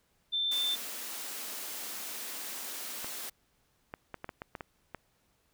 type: tone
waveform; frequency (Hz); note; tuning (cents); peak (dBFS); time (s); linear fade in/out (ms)
sine; 3555; A7; +17; -28; 0.32-0.76; 20
type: high-pass noise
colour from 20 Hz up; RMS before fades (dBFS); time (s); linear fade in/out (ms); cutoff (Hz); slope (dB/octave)
white; -40; 0.51-3.3; 10; 200; 48
type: clicks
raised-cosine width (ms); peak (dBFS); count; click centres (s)
0.5; -24; 9; 3.045 / 3.939 / 4.143 / 4.244 / 4.292 / 4.419 / 4.552 / 4.608 / 4.947
effects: pink hiss -72 dBFS RMS until 5.53 s